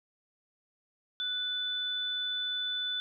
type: tone pair together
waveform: sine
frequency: 1480 / 3497 Hz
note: F#6 / A7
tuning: 0 / -11 cents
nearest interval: octave + minor third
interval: 1489 cents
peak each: -40 / -31 dBFS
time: 1.2-3 s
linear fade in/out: 0 ms
effects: none